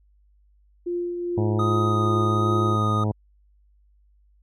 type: tone with tremolo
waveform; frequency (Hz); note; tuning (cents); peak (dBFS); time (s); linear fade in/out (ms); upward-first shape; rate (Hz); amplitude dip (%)
sine; 349.7; F4; +2; -23; 0.86-2.76; 10; triangle; 2.5; 40
type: harmonic tone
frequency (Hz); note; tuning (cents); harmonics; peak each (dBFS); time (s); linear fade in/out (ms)
106.3; G#2; +41; 1 / 2 / 3 / 4 / 5 / 6 / 7 / 8 / 9; -22 / -28 / -32 / -34 / -36 / -38 / -39 / -40 / -41; 1.37-3.12; 10
type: tone with vibrato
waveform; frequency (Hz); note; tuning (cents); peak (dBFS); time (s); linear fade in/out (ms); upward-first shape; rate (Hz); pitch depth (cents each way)
triangle; 1244.5; D#6; 0; -22; 1.59-3.04; 5; sine; 1.3; 10
effects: added 50 Hz sine -56 dBFS peak until 4.42 s